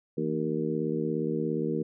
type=harmonic tone with a mistuned harmonic; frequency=77.2 Hz; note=D#2; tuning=13 cents flat; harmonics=2 / 3 / 4 / 5 / 6; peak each=-33 / -33 / -33 / -33 / -33 dBFS; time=0.17-1.83 s; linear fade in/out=10 ms; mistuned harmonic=2; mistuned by=+89 cents; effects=none